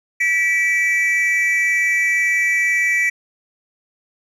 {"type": "tone pair together", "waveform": "triangle", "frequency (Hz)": [1949, 2311], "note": ["B6", "D7"], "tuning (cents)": [-23, -28], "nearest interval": "minor third", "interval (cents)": 295, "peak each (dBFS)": -15, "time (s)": [0.2, 3.1], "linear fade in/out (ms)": 10, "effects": ["tanh soft clip ceiling -8 dBFS"]}